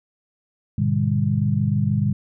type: tone cluster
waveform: sine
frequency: 104 / 124 / 150.5 / 200.6 Hz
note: G#2 / B2 / D3 / G3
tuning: +3 / +7 / +43 / +40 cents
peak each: -23 dBFS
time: 0.78-2.13 s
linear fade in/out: 5 ms
effects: none